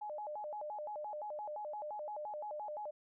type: tone with vibrato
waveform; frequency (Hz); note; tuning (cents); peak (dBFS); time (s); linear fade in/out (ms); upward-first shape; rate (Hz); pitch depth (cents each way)
sine; 711; F5; +31; -40; 0.01-2.91; 10; square; 5.8; 290
effects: none